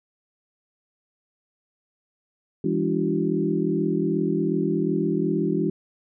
sine tone cluster, 166.1 / 202.8 / 290.6 / 336.3 / 378.9 Hz, E3 / G#3 / D4 / E4 / F#4, +13 / -41 / -18 / +35 / +41 cents, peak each -27 dBFS, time 2.64-5.7 s, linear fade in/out 5 ms, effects none

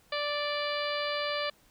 harmonic tone, 586 Hz, D5, 4 cents flat, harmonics 1 / 2 / 3 / 4 / 5 / 6 / 7 / 8, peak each -33 / -36 / -38 / -39 / -40 / -41 / -41 / -42 dBFS, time 0.12-1.5 s, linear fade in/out 5 ms, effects pink hiss -63 dBFS RMS until 1.7 s

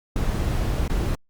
brown noise with dropouts, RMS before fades -23 dBFS, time 0.16-1.15 s, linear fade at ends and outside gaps 1 ms, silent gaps 0.878-0.898 s, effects Opus 48 kbps

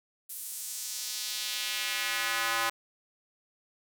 square tone with high-pass filter sweep, 114.1 Hz, A#2, 37 cents flat, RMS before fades -33 dBFS, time 0.29-2.7 s, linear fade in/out 10 ms, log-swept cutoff 11000 to 1100 Hz, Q 1.3, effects none

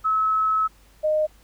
sine tone pair in turn, 1293 / 615.5 Hz, E6 / D#5, -34 / -19 cents, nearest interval octave + minor second, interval 1285 cents, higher first, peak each -18 dBFS, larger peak neither, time 0.04-0.68 / 1.03-1.27 s, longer first, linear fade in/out 20 ms, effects added 50 Hz sine -53 dBFS peak until 1.43 s + pink hiss -57 dBFS RMS until 1.43 s

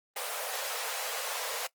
pink high-pass noise, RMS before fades -35 dBFS, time 0.16-1.67 s, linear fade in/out 5 ms, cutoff 450 Hz, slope 96 dB/octave, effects noise-tail reverb RT60 0.1 s tail -20 dB re dry + Opus 24 kbps

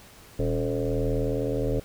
sine tone with frequency modulation, 279.3 Hz, C#4, 13 cents sharp, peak -23 dBFS, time 0.39-1.8 s, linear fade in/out 5 ms, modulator 79.6 Hz, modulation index 3.5, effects pink hiss -50 dBFS RMS until 1.84 s

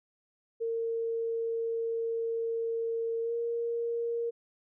sine tone with pitch glide, 457.8 to 467.1 Hz, A#4 to A#4, -31 to +3 cents, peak -29 dBFS, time 0.6-4.31 s, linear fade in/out 20 ms, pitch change +34 cents, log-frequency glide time 3.22-3.33 s, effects none

